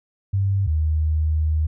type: tone pair in turn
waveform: sine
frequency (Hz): 98 / 77.78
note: G2 / D#2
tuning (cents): 0 / 0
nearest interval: major third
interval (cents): 400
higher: first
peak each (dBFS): -17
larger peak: neither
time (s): 0.33-0.67 / 0.67-1.67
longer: second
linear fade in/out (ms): 10
effects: none